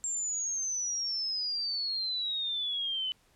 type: exponential sweep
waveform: sine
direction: down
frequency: 7459 to 3000 Hz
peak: -30 dBFS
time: 0.04-3.12 s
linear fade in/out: 0 ms
effects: pink hiss -66 dBFS RMS until 3.35 s + low-pass 12000 Hz 12 dB/octave